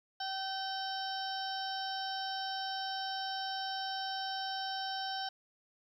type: harmonic tone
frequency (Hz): 770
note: G5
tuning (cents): -31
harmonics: 1 / 2 / 4 / 5 / 6 / 7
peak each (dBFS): -38 / -43 / -44 / -47 / -48 / -43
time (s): 0.2-5.29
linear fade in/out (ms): 5
effects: 11-bit